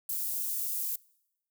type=high-pass noise; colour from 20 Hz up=white; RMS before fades=-33 dBFS; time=0.09-0.96 s; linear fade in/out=5 ms; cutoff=11000 Hz; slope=12 dB/octave; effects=noise-tail reverb RT60 0.9 s tail -25 dB re dry